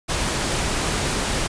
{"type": "noise", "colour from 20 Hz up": "pink", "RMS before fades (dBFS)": -23, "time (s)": [0.08, 1.48], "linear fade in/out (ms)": 20, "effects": ["resampled to 22050 Hz"]}